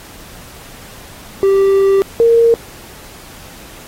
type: tone pair in turn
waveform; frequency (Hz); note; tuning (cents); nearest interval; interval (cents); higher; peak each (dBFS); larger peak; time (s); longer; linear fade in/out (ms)
triangle / sine; 391.1 / 463.2; G4 / A#4; -4 / -11; minor third; 293; second; -6; neither; 1.43-2.02 / 2.2-2.54; first; 0
effects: pink hiss -37 dBFS RMS until 3.87 s + AAC 48 kbps